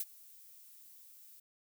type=noise with ADSR envelope; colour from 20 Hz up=violet; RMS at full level=-34 dBFS; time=0-1.4 s; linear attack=3 ms; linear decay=38 ms; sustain=-23 dB; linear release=6 ms; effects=none